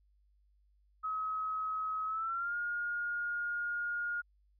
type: tone with pitch glide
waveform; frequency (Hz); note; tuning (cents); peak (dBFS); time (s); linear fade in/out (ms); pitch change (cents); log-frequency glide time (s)
sine; 1277 to 1425.1; D#6 to F6; +45 to +35; -33; 1.03-4.22; 20; +190; 2.06-2.56
effects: added 50 Hz sine -66 dBFS peak until 4.59 s